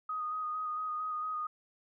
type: tone with vibrato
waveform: sine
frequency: 1244.5 Hz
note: D#6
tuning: in tune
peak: -33 dBFS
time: 0.09-1.47 s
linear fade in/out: 5 ms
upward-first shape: square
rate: 4.4 Hz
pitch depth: 17 cents each way
effects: none

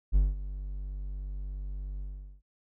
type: tone with ADSR envelope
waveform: triangle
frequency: 48.43 Hz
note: G1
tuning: 20 cents flat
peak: -16 dBFS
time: 0.12-2.42 s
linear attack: 37 ms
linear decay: 190 ms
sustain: -16 dB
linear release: 420 ms
effects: none

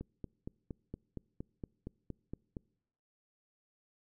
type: click train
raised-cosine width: 3 ms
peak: -28 dBFS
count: 12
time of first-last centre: 0.01-2.568 s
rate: 4.3 Hz
effects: noise-tail reverb RT60 0.8 s tail -26 dB re dry

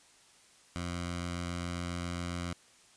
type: tone with notch filter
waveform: 10% pulse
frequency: 87.31 Hz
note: F2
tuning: in tune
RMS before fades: -37 dBFS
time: 0.76-2.53 s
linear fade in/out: 0 ms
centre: 420 Hz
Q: 0.99
effects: white hiss -61 dBFS RMS until 2.96 s + resampled to 22050 Hz

